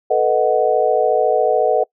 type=chord; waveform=sine; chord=B dominant seventh; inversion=third; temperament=equal; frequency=440 / 493.9 / 622.3 / 740 Hz; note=A4 / B4 / D#5 / F#5; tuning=0 / 0 / 0 / 0 cents; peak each=-18 dBFS; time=0.1-1.84 s; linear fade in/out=10 ms; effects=noise-tail reverb RT60 0.1 s tail -25 dB re dry

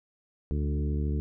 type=harmonic tone with a mistuned harmonic; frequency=73.5 Hz; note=D2; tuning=2 cents sharp; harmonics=1 / 2 / 3 / 4 / 5 / 6; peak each=-27 / -33 / -37 / -39 / -41 / -43 dBFS; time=0.51-1.2 s; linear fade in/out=0 ms; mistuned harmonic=3; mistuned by=-15 cents; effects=none

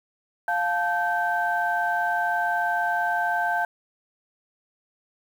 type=tone cluster; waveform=sine; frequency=703 / 874 / 1554 Hz; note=F5 / A5 / G6; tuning=+11 / -12 / -16 cents; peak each=-25 / -27 / -25 dBFS; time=0.48-3.65 s; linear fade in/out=2 ms; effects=tanh soft clip ceiling -12 dBFS + 8-bit

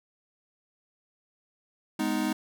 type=chord; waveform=square; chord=G# minor; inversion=none; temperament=equal with one note detuned; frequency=207.7 / 250.4 / 311.1 Hz; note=G#3 / B3 / D#4; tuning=0 / +24 / 0 cents; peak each=-32 / -32 / -30 dBFS; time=1.99-2.33 s; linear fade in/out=5 ms; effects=none

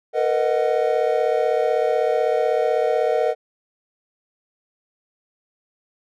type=chord; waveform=triangle; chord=B major seventh; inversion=third; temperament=equal with one note detuned; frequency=457.9 / 493.9 / 622.3 / 740 Hz; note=A#4 / B4 / D#5 / F#5; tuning=-31 / 0 / 0 / 0 cents; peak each=-20 / -21 / -20 / -23 dBFS; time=0.13-3.35 s; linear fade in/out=50 ms; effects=none

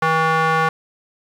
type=tone with band-pass filter; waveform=square; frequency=160.7 Hz; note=E3; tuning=44 cents flat; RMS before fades=-17 dBFS; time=0.02-0.69 s; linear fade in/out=5 ms; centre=1200 Hz; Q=1.9; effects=8-bit

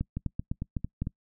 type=two click trains; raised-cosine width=5 ms; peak=-19 / -17 dBFS; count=5 / 5; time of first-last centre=0.17-1.071 / 0.01-1.02 s; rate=4.44 / 3.96 Hz; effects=noise-tail reverb RT60 0.1 s tail -24 dB re dry

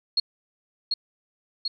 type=tone with echo; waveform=sine; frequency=4300 Hz; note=C8; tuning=47 cents sharp; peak=-18 dBFS; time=0.17-0.2 s; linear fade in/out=5 ms; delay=740 ms; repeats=2; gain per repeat=-3 dB; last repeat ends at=1.68 s; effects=none

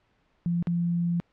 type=tone with dropouts; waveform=sine; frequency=172 Hz; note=F3; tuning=26 cents flat; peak=-23 dBFS; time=0.46-1.2 s; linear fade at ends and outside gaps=0 ms; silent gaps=0.626-0.671 s; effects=pink hiss -68 dBFS RMS until 1.32 s + low-pass 3000 Hz 12 dB/octave

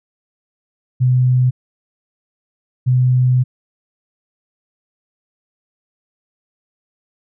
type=tone pair in turn; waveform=sine; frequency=126.6 / 126.6 Hz; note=B2 / B2; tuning=+43 / +43 cents; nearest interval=unison; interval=0 cents; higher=neither; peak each=-10 dBFS; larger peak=neither; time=1-1.51 / 2.86-3.44 s; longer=second; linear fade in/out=20 ms; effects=none

